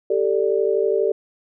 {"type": "chord", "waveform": "sine", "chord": "G suspended second", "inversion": "none", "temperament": "equal with one note detuned", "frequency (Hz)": [392, 444.3, 587.3], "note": ["G4", "A4", "D5"], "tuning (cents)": [0, 17, 0], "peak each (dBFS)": [-20, -20, -24], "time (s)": [0.1, 1.12], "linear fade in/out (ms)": 5, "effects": []}